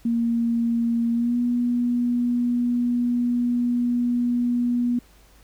sine tone with pitch glide, 233.1 to 242.2 Hz, A#3 to B3, 0 to -34 cents, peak -19 dBFS, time 0.05-4.99 s, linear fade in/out 5 ms, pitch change +66 cents, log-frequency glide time 1.13-1.37 s, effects added 50 Hz sine -53 dBFS peak until 5.43 s + pink hiss -56 dBFS RMS until 5.43 s

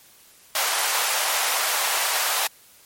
pink high-pass noise, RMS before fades -23 dBFS, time 0.55-2.47 s, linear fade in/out 2 ms, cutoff 660 Hz, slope 24 dB/octave, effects white hiss -52 dBFS RMS until 2.85 s + MP3 64 kbps

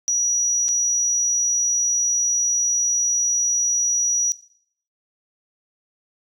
sine tone with dropouts, 5820 Hz, F#8, 29 cents flat, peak -16 dBFS, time 0.08-4.32 s, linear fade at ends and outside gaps 0 ms, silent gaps 0.683-0.688 s, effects noise-tail reverb RT60 0.6 s tail -18 dB re dry + tanh soft clip ceiling -13 dBFS

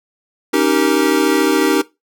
square chord, Eb dominant seventh, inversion third, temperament equal with one note detuned, 277.2 / 311.1 / 388.8 / 466.2 Hz, Db4 / Eb4 / G4 / Bb4, 0 / 0 / -14 / 0 cents, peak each -19 / -17 / -18 / -20 dBFS, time 0.53-1.82 s, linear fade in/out 10 ms, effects noise-tail reverb RT60 0.2 s tail -18 dB re dry

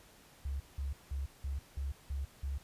sine tone bursts, 68.9 Hz, C#2, 10 cents flat, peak -34 dBFS, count 7, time 0.45-2.58 s, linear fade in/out 5 ms, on 150 ms, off 180 ms, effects pink hiss -60 dBFS RMS until 2.63 s + resampled to 32000 Hz

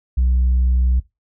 sine tone, 62.5 Hz, B1, 21 cents sharp, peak -11 dBFS, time 0.17-1 s, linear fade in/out 10 ms, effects noise-tail reverb RT60 0.2 s tail -20 dB re dry + tanh soft clip ceiling -11 dBFS

